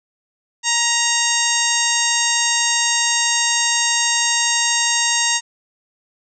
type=harmonic tone with a mistuned harmonic; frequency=932.3 Hz; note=A#5; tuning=in tune; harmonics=1 / 2 / 3 / 4 / 5 / 6 / 7 / 8 / 9; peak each=-25 / -23 / -24 / -24 / -27 / -25 / -21 / -24 / -30 dBFS; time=0.63-5.41 s; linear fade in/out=50 ms; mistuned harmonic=2; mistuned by=+23 cents; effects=none